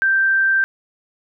sine tone, 1568 Hz, G6, in tune, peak -13 dBFS, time 0.02-0.64 s, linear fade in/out 0 ms, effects none

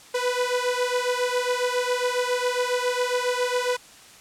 sawtooth beating tone pair, 492.3 / 499.6 Hz, B4 / B4, -6 / +20 cents, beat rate 7.3 Hz, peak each -21 / -22 dBFS, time 0.14-3.77 s, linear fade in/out 10 ms, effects white hiss -48 dBFS RMS until 4.2 s + low-pass 9000 Hz 12 dB/octave

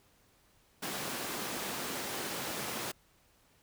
pink high-pass noise, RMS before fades -38 dBFS, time 0.82-2.92 s, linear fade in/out 10 ms, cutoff 210 Hz, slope 12 dB/octave, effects pink hiss -67 dBFS RMS until 3.62 s

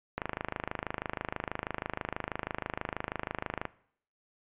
click train, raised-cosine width 0.5 ms, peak -17 dBFS, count 92, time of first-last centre 0.18-3.653 s, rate 26.2 Hz, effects noise-tail reverb RT60 0.6 s tail -19 dB re dry + resampled to 8000 Hz

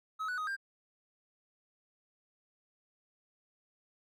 triangle tone with pitch steps, 1281 / 1480 / 1253 / 1591 Hz, E6 / F#6 / D#6 / G6, -50 / 0 / +12 / +25 cents, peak -32 dBFS, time 0.19-0.566 s, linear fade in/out 20 ms, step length 94 ms, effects none

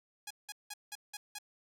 5% pulse tone bursts, 830.6 Hz, G#5, in tune, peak -29 dBFS, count 6, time 0.27-1.386 s, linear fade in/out 5 ms, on 36 ms, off 180 ms, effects none

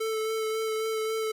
square tone with vibrato, 440 Hz, A4, in tune, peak -28 dBFS, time 0-1.32 s, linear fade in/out 10 ms, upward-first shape sine, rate 3.7 Hz, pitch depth 15 cents each way, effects none

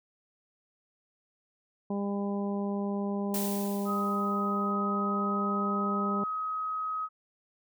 harmonic tone, 200.9 Hz, G3, 43 cents sharp, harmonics 1 / 2 / 3 / 4 / 5, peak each -30 / -36 / -40 / -42 / -44 dBFS, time 1.9-6.24 s, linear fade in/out 5 ms
blue noise with exponential decay, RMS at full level -33 dBFS, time 3.34-4.72 s, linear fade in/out 2 ms, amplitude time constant 300 ms
sine tone with pitch glide, 1258 to 1266.8 Hz, D#6 to D#6, +19 to +31 cents, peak -30 dBFS, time 3.85-7.09 s, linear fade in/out 50 ms, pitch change +12 cents, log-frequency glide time 4.44-6.29 s
effects none

